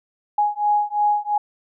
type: beating tone pair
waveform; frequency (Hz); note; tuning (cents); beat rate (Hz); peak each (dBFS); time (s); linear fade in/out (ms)
sine; 830.6 / 833.5; G#5 / G#5; 0 / +6; 2.9; -20; 0.38-1.38; 5
effects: none